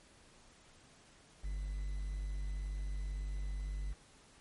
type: tone with quantisation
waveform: triangle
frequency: 49 Hz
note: G1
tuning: in tune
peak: -34 dBFS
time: 1.43-3.94 s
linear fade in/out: 20 ms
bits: 10
effects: pink hiss -62 dBFS RMS until 4.4 s + MP3 48 kbps